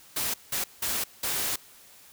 white noise bursts at uneven times, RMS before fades -29 dBFS, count 4, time 0.16-0.34 / 0.52-0.64 / 0.82-1.04 / 1.23-1.56 s, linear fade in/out 5 ms, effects white hiss -53 dBFS RMS until 2.12 s

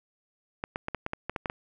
clicks, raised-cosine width 0.5 ms, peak -16 dBFS, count 10, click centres 0.639 / 0.759 / 0.884 / 0.947 / 1.064 / 1.134 / 1.296 / 1.362 / 1.458 / 1.499 s, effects none

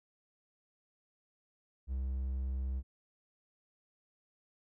triangle tone, 65.41 Hz, C2, in tune, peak -31 dBFS, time 1.87-2.83 s, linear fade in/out 50 ms, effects none

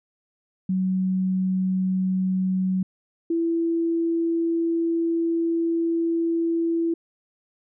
sine tone pair in turn, 187 / 333.2 Hz, F#3 / E4, +19 / +19 cents, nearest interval minor seventh, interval 1000 cents, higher second, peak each -20 dBFS, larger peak neither, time 0.69-2.83 / 3.3-6.94 s, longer second, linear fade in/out 5 ms, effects none

